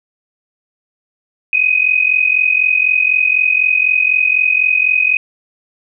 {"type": "tone pair together", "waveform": "sine", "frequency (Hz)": [2489, 2533], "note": ["D#7", "D#7"], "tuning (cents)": [0, 30], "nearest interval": "unison", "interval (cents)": 30, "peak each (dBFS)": -13, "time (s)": [1.53, 5.17], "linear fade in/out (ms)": 2, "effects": []}